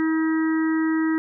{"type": "harmonic tone", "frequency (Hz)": 319.2, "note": "D#4", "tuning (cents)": 44, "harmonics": [1, 3, 4, 5, 6], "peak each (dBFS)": [-19, -36, -35, -35, -33], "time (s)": [0, 1.18], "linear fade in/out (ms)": 0, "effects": []}